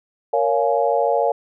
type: chord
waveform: sine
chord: Bb minor seventh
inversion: none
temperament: just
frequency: 466.2 / 559.4 / 699.2 / 839.1 Hz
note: Bb4 / Db5 / F5 / Ab5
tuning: 0 / +16 / +2 / +18 cents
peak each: -21 / -20 / -21 / -23 dBFS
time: 0.33-1.32 s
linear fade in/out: 5 ms
effects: none